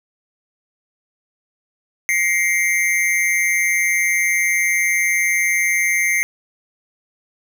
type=tone with amplitude modulation; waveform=square; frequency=2100 Hz; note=C7; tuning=6 cents sharp; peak=-12 dBFS; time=2.09-6.23 s; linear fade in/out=0 ms; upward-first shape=sine; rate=180 Hz; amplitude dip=90%; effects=none